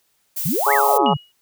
violet noise, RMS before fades -25 dBFS, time 0.36-0.98 s, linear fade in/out 10 ms
sine exponential two-way sweep, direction up then down, 128.9 to 2189 to 128.9 Hz, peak -19 dBFS, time 0.45-1.17 s, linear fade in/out 10 ms, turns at 0.73 s
harmonic tone, 140 Hz, C#3, 18 cents sharp, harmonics 3 / 4 / 5 / 6 / 7 / 8 / 9, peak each -23 / -25 / -25 / -17 / -26 / -26 / -25 dBFS, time 0.66-1.14 s, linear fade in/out 10 ms
sine tone with exponential decay, 2900 Hz, F#7, 35 cents flat, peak -20 dBFS, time 1.06-1.32 s, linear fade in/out 1 ms, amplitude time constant 56 ms
effects white hiss -65 dBFS RMS until 1.41 s

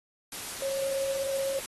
sine tone in noise, 544 Hz, C#5, 33 cents flat, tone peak -28 dBFS, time 0.62-1.59 s, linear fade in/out 2 ms, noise white, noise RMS -38 dBFS, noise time 0.32-1.66 s, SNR +7 dB, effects AAC 32 kbps

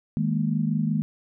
sine chord, D# suspended fourth, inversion none, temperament equal with one note detuned, 158.1 / 207.7 / 233.1 Hz, D#3 / G#3 / A#3, +28 / 0 / 0 cents, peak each -25 / -26 / -27 dBFS, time 0.17-1.02 s, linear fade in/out 0 ms, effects none

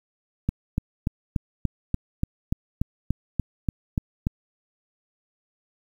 click train, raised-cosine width 5 ms, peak -10 dBFS, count 14, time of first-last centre 0.49-4.269 s, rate 3.44 Hz, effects 8-bit

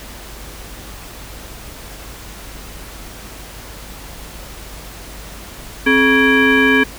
sine tone with frequency modulation, 960 Hz, B5, 49 cents flat, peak -9 dBFS, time 5.86-6.84 s, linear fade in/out 10 ms, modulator 694 Hz, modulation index 2.1, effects added 50 Hz sine -36 dBFS peak until 6.98 s + pink hiss -35 dBFS RMS until 6.98 s

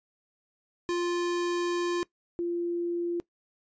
square / sine tone pair in turn, 349.2 / 345.2 Hz, F4 / F4, 0 / -20 cents, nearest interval unison, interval 20 cents, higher first, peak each -27 / -27 dBFS, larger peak neither, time 0.89-2.03 / 2.39-3.2 s, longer first, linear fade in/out 0 ms, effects noise-tail reverb RT60 0.1 s tail -20 dB re dry + resampled to 16000 Hz

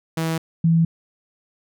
sawtooth / sine tone pair in turn, 162.4 / 165.05 Hz, E3 / E3, -26 / +2 cents, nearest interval unison, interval 28 cents, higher second, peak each -17 / -13 dBFS, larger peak second, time 0.17-0.38 / 0.64-0.85 s, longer neither, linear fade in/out 5 ms, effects none

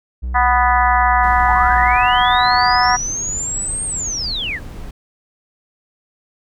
triangle tone with pitch glide, 61.74 to 59.74 Hz, B1 to A#1, 0 to +43 cents, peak -18 dBFS, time 0.22-1.96 s, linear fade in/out 20 ms, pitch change -57 cents, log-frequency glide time 0.64-1.84 s
harmonic tone, 246.9 Hz, B3, in tune, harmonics 3 / 4 / 5 / 6 / 7 / 8, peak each -16 / -16 / -19 / -24 / -21 / -23 dBFS, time 0.34-2.97 s, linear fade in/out 20 ms
brown noise, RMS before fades -30 dBFS, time 1.23-4.91 s, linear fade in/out 5 ms
sine linear two-way sweep, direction up then down, 657 to 8670 to 1543 Hz, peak -20 dBFS, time 1.44-4.6 s, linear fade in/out 50 ms, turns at 3.85 s
effects none

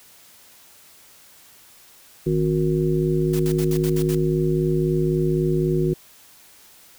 harmonic tone, 51.91 Hz, G#1, in tune, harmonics 1 / 3 / 5 / 7 / 9, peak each -31 / -21 / -29 / -21 / -31 dBFS, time 2.26-5.94 s, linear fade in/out 10 ms
white noise bursts, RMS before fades -34 dBFS, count 7, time 3.33-4.151 s, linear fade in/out 5 ms, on 65 ms, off 61 ms
effects white hiss -50 dBFS RMS until 6.98 s

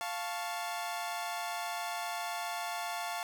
sawtooth chord, F augmented, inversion none, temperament equal, 698.5 / 880 / 1108.7 Hz, F5 / A5 / C#6, 0 / 0 / 0 cents, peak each -34 / -36 / -39 dBFS, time 0.01-3.23 s, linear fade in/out 0 ms, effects none

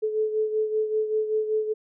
sine beating tone pair, 431.7 / 436.9 Hz, A4 / A4, -33 / -12 cents, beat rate 5.2 Hz, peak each -23 / -30 dBFS, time 0.02-1.74 s, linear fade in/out 20 ms, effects none

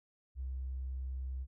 triangle tone with tanh clipping, 65 Hz, C2, 11 cents flat, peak -36 dBFS, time 0.35-1.47 s, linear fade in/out 50 ms, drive 3 dB, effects none

